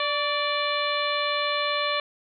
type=harmonic tone with a mistuned harmonic; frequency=587.3 Hz; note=D5; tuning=in tune; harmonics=1 / 2 / 3 / 4 / 5 / 6 / 7; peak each=-29 / -28 / -33 / -31 / -34 / -32 / -34 dBFS; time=0-2 s; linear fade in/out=2 ms; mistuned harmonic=2; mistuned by=-46 cents; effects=none